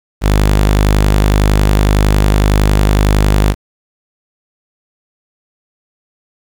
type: tone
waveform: sawtooth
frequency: 50.9 Hz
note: G#1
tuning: 34 cents flat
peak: -4 dBFS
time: 0.21-3.55 s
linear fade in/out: 50 ms
effects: 7-bit